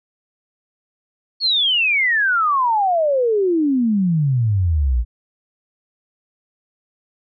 sine exponential sweep, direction down, 4435 to 55 Hz, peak -14 dBFS, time 1.4-5.05 s, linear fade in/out 50 ms, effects none

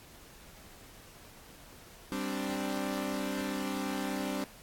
sawtooth chord, G suspended fourth, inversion none, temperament equal, 196 / 261.6 / 293.7 Hz, G3 / C4 / D4, 0 / 0 / 0 cents, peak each -33 dBFS, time 2.12-4.44 s, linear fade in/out 0 ms, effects pink hiss -54 dBFS RMS until 4.62 s + AAC 64 kbps

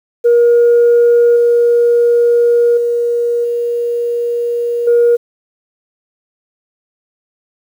sine tone with level steps, 474.7 Hz, A#4, 31 cents sharp, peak -4 / -6 / -11 / -13 / -5 dBFS, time 0.24-5.17 s, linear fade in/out 20 ms, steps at 1.36 / 2.77 / 3.44 / 4.87 s, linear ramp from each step 5 ms, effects tanh soft clip ceiling -3 dBFS + 7-bit

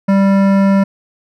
sine tone with hard clipping, 196 Hz, G3, in tune, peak -10 dBFS, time 0.08-0.84 s, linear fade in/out 10 ms, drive 15 dB, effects none

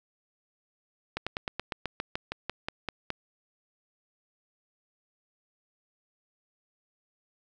slowing click train, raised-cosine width 0.3 ms, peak -15 dBFS, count 14, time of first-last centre 1.17-3.104 s, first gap 96 ms, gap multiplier 1.07, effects none

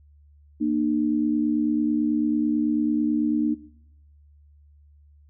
sine tone pair together, 233.1 / 302.2 Hz, A#3 / D4, 0 / +50 cents, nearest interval major third, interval 450 cents, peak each -24 / -22 dBFS, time 0.6-3.55 s, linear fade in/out 20 ms, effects noise-tail reverb RT60 0.8 s tail -20 dB re dry + added 73 Hz sine -51 dBFS peak until 5.29 s

